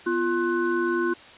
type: tone cluster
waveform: sine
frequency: 248.2 / 345.9 / 1060 / 1494 Hz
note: B3 / F4 / C6 / F#6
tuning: +9 / -17 / +22 / +16 cents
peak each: -31 / -23 / -31 / -29 dBFS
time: 0.06-1.14 s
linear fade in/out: 10 ms
effects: white hiss -46 dBFS RMS until 1.37 s + resampled to 8000 Hz